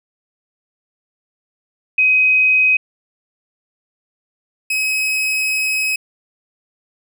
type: tone pair in turn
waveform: sine / 40% pulse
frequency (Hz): 2522 / 2548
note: D#7 / D#7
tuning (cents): +23 / +41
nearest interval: unison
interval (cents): 18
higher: second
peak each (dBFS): -10 / -15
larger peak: first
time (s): 1.98-2.77 / 4.7-5.96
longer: second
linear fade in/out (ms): 5
effects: none